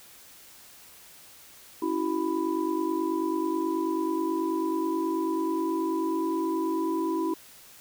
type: tone cluster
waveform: sine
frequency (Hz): 277.5 / 326.7 / 376 / 992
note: C#4 / E4 / F#4 / B5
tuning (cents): +2 / -15 / +28 / +7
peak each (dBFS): -35 / -27 / -32 / -33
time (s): 1.82-7.34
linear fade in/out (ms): 5
effects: white hiss -51 dBFS RMS until 7.8 s